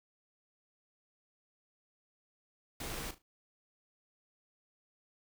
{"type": "noise with echo", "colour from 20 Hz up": "pink", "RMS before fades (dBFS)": -41, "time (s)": [2.8, 3.11], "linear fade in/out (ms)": 5, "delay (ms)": 37, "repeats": 3, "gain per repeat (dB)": -12, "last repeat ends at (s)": 3.221, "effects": []}